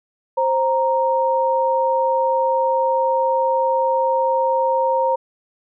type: tone pair together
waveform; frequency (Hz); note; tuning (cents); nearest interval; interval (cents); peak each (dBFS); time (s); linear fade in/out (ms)
sine; 527 / 932.3; C5 / A#5; +12 / 0; minor seventh; 988; -18 / -18; 0.37-5.16; 10
effects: none